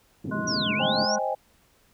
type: band-pass noise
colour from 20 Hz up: white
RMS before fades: -32 dBFS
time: 0.24-1.06 s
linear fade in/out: 10 ms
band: 120 to 300 Hz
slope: 24 dB/octave
type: harmonic tone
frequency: 210 Hz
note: G#3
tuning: 19 cents sharp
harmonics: 1 / 3 / 5 / 7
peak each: -32 / -35 / -34 / -33 dBFS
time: 0.31-1.19 s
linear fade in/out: 10 ms
type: linear two-way sweep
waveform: sine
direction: down then up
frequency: 5920 to 2155 to 5920 Hz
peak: -26 dBFS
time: 0.47-1.16 s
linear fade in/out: 10 ms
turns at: 0.74 s
type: chord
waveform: sine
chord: Ab major seventh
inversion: first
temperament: equal with one note detuned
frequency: 526 / 622.3 / 784 / 830.6 Hz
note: C5 / Eb5 / G5 / Ab5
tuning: +9 / 0 / 0 / 0 cents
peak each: -30 dBFS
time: 0.79-1.35 s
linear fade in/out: 10 ms
effects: pink hiss -62 dBFS RMS until 1.93 s

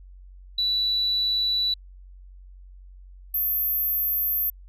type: tone pair in turn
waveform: sine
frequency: 3951 / 13421 Hz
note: B7 / G#9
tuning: 0 / +17 cents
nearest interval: octave + major sixth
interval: 2117 cents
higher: second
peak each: -20 / -21 dBFS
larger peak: first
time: 0.58-1.74 / 3.34-4.5 s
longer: neither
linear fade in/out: 5 ms
effects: tanh soft clip ceiling -16 dBFS + added 46 Hz sine -43 dBFS peak until 4.68 s

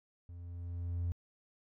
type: tone with level ramp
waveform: triangle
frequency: 86.8 Hz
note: F2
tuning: 10 cents flat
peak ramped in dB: -44 to -28 dBFS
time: 0.29-1.12 s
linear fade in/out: 0 ms
effects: tanh soft clip ceiling -27 dBFS

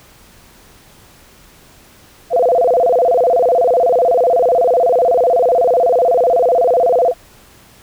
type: tone with vibrato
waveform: sine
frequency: 584 Hz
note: D5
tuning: 10 cents flat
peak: -9 dBFS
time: 2.3-7.14 s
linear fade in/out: 50 ms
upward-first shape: square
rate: 16 Hz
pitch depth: 270 cents each way
effects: pink hiss -45 dBFS RMS until 7.82 s

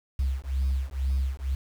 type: beating tone pair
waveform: sine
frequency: 65.7 / 67.8 Hz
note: C2 / C#2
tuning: +8 / -38 cents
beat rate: 2.1 Hz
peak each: -26 dBFS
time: 0.19-1.55 s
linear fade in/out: 5 ms
effects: tanh soft clip ceiling -20 dBFS + 8-bit

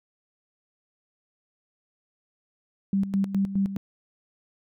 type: tone with tremolo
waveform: sine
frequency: 196 Hz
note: G3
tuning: in tune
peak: -20 dBFS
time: 2.93-3.77 s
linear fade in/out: 2 ms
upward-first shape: square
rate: 4.8 Hz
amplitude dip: 70%
effects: none

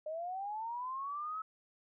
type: linear sweep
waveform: sine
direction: up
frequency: 605 to 1301 Hz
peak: -37 dBFS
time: 0.06-1.42 s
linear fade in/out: 5 ms
effects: none

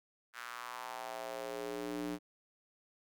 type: tone with high-pass filter sweep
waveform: square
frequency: 59.6 Hz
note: A#1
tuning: 39 cents sharp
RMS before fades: -42 dBFS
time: 0.33-2.19 s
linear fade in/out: 50 ms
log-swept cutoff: 1500 to 250 Hz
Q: 2.8
effects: none

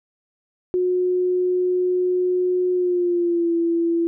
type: tone with pitch glide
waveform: sine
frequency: 363 to 336.7 Hz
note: F#4 to E4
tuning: -33 to +37 cents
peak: -17 dBFS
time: 0.74-4.07 s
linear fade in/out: 0 ms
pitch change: -130 cents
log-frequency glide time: 2.73-3.53 s
effects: none

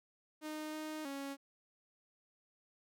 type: tone with pitch steps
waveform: sawtooth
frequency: 307.7 / 309.7 / 276.8 Hz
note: D#4 / D#4 / C#4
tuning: -19 / -8 / -2 cents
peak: -37 dBFS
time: 0.41-1.37 s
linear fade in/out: 50 ms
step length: 320 ms
effects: none

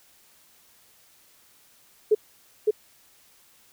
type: tone with echo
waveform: sine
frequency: 426.5 Hz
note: G#4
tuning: 46 cents sharp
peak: -14 dBFS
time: 2.11-2.15 s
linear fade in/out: 10 ms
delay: 560 ms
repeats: 1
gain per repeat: -2 dB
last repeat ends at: 2.71 s
effects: white hiss -58 dBFS RMS until 3.72 s

